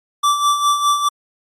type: tone with tremolo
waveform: square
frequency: 1165 Hz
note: D6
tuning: 14 cents flat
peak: -12 dBFS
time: 0.23-1.09 s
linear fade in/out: 10 ms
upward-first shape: sine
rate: 4.9 Hz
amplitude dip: 60%
effects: low-pass 11000 Hz 12 dB/octave + Opus 48 kbps